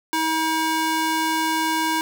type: tone with high-pass filter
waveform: square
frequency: 319.6 Hz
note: D#4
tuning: 47 cents sharp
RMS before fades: -22 dBFS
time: 0.13-2.01 s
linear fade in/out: 0 ms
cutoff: 640 Hz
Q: 1.3
effects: none